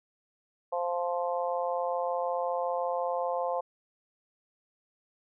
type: harmonic tone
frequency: 174.61 Hz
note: F3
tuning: in tune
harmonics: 3 / 4 / 5 / 6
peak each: -31 / -33 / -35 / -37 dBFS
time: 0.72-3.61 s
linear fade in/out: 10 ms
effects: none